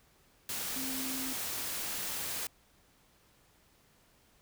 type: tone in noise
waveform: sine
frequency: 262.9 Hz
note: C4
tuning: 8 cents sharp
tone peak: -39 dBFS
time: 0.76-1.33 s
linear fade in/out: 2 ms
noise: white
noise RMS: -37 dBFS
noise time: 0.49-2.47 s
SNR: -5 dB
effects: pink hiss -66 dBFS RMS until 4.41 s